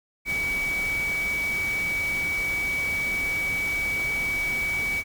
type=tone in noise; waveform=sine; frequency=2273 Hz; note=C#7; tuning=43 cents sharp; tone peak=-24 dBFS; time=0.25-5.04 s; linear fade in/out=50 ms; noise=pink; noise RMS=-36 dBFS; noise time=0.25-5.04 s; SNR=+9 dB; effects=none